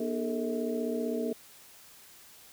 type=tone cluster; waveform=sine; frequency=239 / 299.1 / 415 / 450.6 / 643 Hz; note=A#3 / D4 / G#4 / A4 / E5; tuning=+43 / +32 / -1 / +41 / -43 cents; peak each=-33 / -38 / -37 / -34 / -39 dBFS; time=0-1.33 s; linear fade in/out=5 ms; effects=white hiss -54 dBFS RMS until 2.52 s